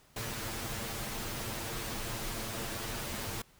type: noise with comb filter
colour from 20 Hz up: pink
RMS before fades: -38 dBFS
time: 0.16-3.42 s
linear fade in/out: 5 ms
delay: 8.8 ms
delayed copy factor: +0.65
effects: pink hiss -63 dBFS RMS until 3.59 s